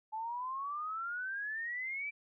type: exponential sweep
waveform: sine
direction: up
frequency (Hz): 860 to 2346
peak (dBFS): -36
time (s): 0.12-2.11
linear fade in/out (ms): 20
effects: none